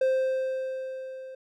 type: tone with level ramp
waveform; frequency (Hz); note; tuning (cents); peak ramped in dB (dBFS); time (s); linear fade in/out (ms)
triangle; 523.3; C5; 0; -18 to -37; 0.01-1.35; 5
effects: none